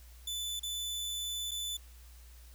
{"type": "tone with dropouts", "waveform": "sawtooth", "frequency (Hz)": 3498, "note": "A7", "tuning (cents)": -11, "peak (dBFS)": -32, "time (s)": [0.27, 1.77], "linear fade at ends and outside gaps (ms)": 5, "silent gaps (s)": [[0.596, 0.631], [1.511, 1.515]], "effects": ["added 60 Hz sine -51 dBFS peak until 2.54 s", "white hiss -61 dBFS RMS until 2.54 s"]}